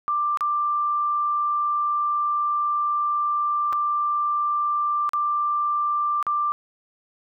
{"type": "tone with dropouts", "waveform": "sine", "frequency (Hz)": 1182, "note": "D6", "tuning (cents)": 11, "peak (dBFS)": -20, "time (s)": [0.08, 6.52], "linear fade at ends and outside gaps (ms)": 0, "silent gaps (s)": [[0.373, 0.408], [3.726, 3.73], [5.092, 5.134], [6.227, 6.267]], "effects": []}